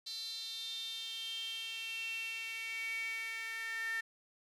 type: tone with high-pass filter sweep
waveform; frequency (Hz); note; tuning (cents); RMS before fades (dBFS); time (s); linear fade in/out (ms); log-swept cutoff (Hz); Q
sawtooth; 451.5; A4; +45; -41; 0.06-4.01; 10; 4200 to 1800; 9.4
effects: resampled to 32000 Hz